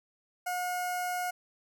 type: tone with notch filter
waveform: sawtooth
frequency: 720 Hz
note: F#5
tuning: 47 cents flat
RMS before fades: -33 dBFS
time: 0.46-1.31 s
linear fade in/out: 10 ms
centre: 3600 Hz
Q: 1.2
effects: none